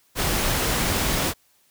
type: noise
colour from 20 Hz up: pink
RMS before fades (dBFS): -23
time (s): 0.15-1.34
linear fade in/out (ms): 50
effects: white hiss -62 dBFS RMS until 1.7 s